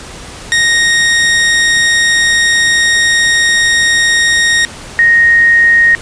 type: tone pair in turn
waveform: sawtooth / sine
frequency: 1864.7 / 1864.7 Hz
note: A#6 / A#6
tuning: 0 / 0 cents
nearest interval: unison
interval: 0 cents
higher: neither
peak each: -4 dBFS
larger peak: neither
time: 0.52-4.65 / 4.99-5.95 s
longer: first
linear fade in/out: 0 ms
effects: pink hiss -29 dBFS RMS until 6.01 s + resampled to 22050 Hz